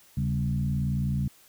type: tone with frequency modulation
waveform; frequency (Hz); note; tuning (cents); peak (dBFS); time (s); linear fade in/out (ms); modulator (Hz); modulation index
sine; 138.5; C#3; -1; -24; 0.17-1.28; 5; 58.7; 1.1
effects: white hiss -57 dBFS RMS until 1.48 s